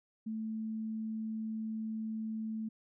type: tone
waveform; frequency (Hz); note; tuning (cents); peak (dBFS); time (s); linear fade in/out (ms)
sine; 220; A3; 0; -35; 0.26-2.69; 10
effects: none